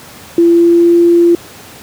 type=tone with pitch glide; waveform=sine; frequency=339.6 to 343 Hz; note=F4 to F4; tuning=-48 to -31 cents; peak=-4 dBFS; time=0.38-1.35 s; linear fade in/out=2 ms; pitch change=+17 cents; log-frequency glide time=0.48-0.97 s; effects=pink hiss -34 dBFS RMS until 1.82 s + high-pass 100 Hz 12 dB/octave